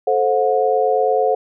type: tone cluster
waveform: sine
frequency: 437.1 / 526 / 724 Hz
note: A4 / C5 / F#5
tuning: -11 / +9 / -38 cents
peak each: -18 dBFS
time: 0.07-1.35 s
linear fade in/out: 5 ms
effects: none